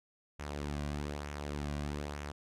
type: tone with flanger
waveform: sawtooth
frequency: 73 Hz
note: D2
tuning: 10 cents flat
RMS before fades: -39 dBFS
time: 0.39-2.32 s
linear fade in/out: 10 ms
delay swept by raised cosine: 0.22 to 2.32 ms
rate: 1.1 Hz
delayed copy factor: -0.5
effects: low-pass 9000 Hz 12 dB/octave